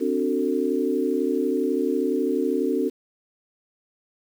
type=chord; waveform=sine; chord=D dominant seventh; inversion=third; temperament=equal with one note detuned; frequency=261.6 / 293.7 / 370 / 447.9 Hz; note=C4 / D4 / F#4 / A4; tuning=0 / 0 / 0 / +31 cents; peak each=-26 dBFS; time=0-2.9 s; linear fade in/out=20 ms; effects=8-bit